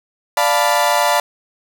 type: chord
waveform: 35% pulse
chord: B half-diminished seventh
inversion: first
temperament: equal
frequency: 587.3 / 698.5 / 880 / 987.8 Hz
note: D5 / F5 / A5 / B5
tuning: 0 / 0 / 0 / 0 cents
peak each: -17 dBFS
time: 0.37-1.2 s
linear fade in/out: 2 ms
effects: none